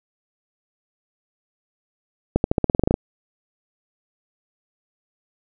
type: accelerating click train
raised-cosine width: 2 ms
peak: -3 dBFS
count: 12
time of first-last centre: 2.36-2.941 s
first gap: 81 ms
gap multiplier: 0.91
effects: none